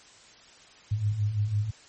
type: beating tone pair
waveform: sine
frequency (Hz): 100.1 / 106.1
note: G2 / G#2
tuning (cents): +37 / +38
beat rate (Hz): 6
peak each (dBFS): -31 / -25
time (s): 0.91-1.71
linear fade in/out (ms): 10
effects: white hiss -53 dBFS RMS until 1.88 s + MP3 32 kbps